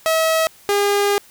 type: tone pair in turn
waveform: sawtooth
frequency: 644 / 405.7 Hz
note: E5 / G#4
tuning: -41 / -41 cents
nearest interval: minor sixth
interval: 800 cents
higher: first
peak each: -11 dBFS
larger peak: neither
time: 0.06-0.47 / 0.69-1.18 s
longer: second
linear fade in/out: 0 ms
effects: white hiss -48 dBFS RMS until 1.3 s